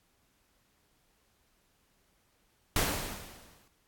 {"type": "noise with exponential decay", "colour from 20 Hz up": "pink", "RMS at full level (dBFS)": -26, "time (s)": [2.76, 3.68], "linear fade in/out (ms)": 2, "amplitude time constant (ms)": 200, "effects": ["pink hiss -71 dBFS RMS until 3.87 s", "AAC 64 kbps"]}